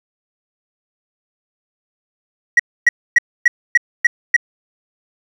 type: tone bursts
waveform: sine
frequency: 1914 Hz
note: A#6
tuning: 45 cents sharp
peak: -3 dBFS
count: 7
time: 2.57-4.365 s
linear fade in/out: 5 ms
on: 25 ms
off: 270 ms
effects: tanh soft clip ceiling -5 dBFS + 7-bit